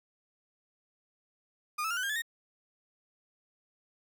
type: tone with pitch steps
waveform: 35% pulse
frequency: 1219 / 1306.5 / 1400.3 / 1500.8 / 1608.5 / 1723.9 / 1847.7 Hz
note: D#6 / E6 / F6 / F#6 / G6 / A6 / A#6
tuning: -36 / -16 / +4 / +24 / +44 / -36 / -16 cents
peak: -29 dBFS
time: 1.78-2.221 s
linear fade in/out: 10 ms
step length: 63 ms
effects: none

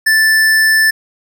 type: tone with hard clipping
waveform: sine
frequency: 1760 Hz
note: A6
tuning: in tune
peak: -9 dBFS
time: 0.06-0.91 s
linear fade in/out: 10 ms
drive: 18 dB
effects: none

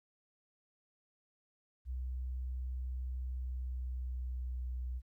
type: tone with pitch glide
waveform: sine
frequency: 63.3 to 62.25 Hz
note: B1 to B1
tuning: +43 to +14 cents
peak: -36 dBFS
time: 1.85-5.02 s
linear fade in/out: 50 ms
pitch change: -29 cents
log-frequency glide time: 3.26-4.68 s
effects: 13-bit

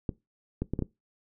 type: clicks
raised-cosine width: 3 ms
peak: -16 dBFS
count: 5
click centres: 0.092 / 0.62 / 0.736 / 0.791 / 0.823 s
effects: noise-tail reverb RT60 0.2 s tail -20 dB re dry

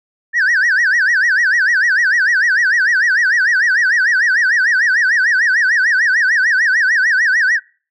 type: tone with vibrato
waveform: sine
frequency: 1700 Hz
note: G#6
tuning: 40 cents sharp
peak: -8 dBFS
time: 0.33-7.6 s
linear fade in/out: 50 ms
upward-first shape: sine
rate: 6.7 Hz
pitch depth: 230 cents each way
effects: noise-tail reverb RT60 0.4 s tail -26 dB re dry + tanh soft clip ceiling -9 dBFS

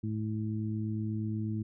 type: harmonic tone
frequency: 108.3 Hz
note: A2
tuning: 27 cents flat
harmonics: 1 / 2 / 3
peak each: -33 / -35 / -40 dBFS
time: 0.03-1.63 s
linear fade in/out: 10 ms
effects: none

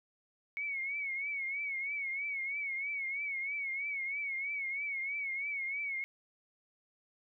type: tone with vibrato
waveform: sine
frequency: 2217 Hz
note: C#7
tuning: in tune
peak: -34 dBFS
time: 0.57-6.04 s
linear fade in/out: 0 ms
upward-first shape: triangle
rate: 3.1 Hz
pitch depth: 95 cents each way
effects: none

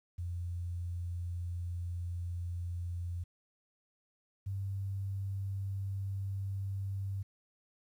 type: tone pair in turn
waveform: sine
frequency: 87.31 / 97.61 Hz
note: F2 / G2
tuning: 0 / -7 cents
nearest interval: major second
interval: 193 cents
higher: second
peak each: -35 / -34 dBFS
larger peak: second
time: 0.18-3.24 / 4.46-7.23 s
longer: first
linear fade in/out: 10 ms
effects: 11-bit

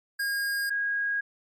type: tone pair in turn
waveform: square / sine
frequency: 1626 / 1640.1 Hz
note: G#6 / G#6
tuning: -37 / -22 cents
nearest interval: unison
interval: 15 cents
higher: second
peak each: -27 / -25 dBFS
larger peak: second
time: 0.19-0.7 / 0.7-1.21 s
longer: neither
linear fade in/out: 10 ms
effects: MP3 96 kbps

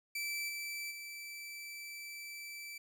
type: tone with level steps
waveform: sawtooth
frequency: 2324 Hz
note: D7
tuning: 19 cents flat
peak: -33 / -36 / -41 dBFS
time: 0.15-2.78 s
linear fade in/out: 5 ms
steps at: 0.48 / 0.9 s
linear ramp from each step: 20 ms
effects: none

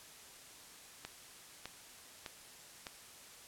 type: click train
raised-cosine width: 0.2 ms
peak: -25 dBFS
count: 4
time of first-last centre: 1.05-2.868 s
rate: 1.65 Hz
effects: white hiss -55 dBFS RMS until 3.47 s + low-pass 11000 Hz 12 dB/octave

